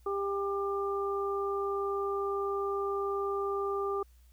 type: harmonic tone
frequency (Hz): 397.6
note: G4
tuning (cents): +25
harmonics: 1 / 2 / 3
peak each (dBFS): -31 / -41 / -35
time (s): 0.06-4.03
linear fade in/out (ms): 5
effects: added 60 Hz sine -56 dBFS peak until 4.32 s + white hiss -70 dBFS RMS until 4.32 s